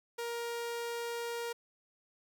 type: tone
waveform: sawtooth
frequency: 470 Hz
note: A#4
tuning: 14 cents sharp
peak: -32 dBFS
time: 0.18-1.53 s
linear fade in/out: 10 ms
effects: none